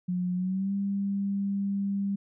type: tone with pitch glide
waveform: sine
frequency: 180 to 198.57 Hz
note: F#3 to G3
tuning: -47 to +23 cents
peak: -26 dBFS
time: 0.08-2.16 s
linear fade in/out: 10 ms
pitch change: +170 cents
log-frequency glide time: 0.35-0.73 s
effects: none